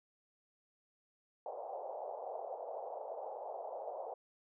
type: band-pass noise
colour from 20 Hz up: white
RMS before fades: -44 dBFS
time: 1.46-4.14 s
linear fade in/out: 2 ms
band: 480 to 810 Hz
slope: 48 dB/octave
effects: none